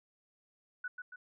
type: tone with echo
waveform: sine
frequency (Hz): 1480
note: F#6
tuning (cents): 0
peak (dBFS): -36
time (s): 0.84-0.88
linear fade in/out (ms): 5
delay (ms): 140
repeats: 2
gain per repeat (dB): -5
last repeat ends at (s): 1.16
effects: none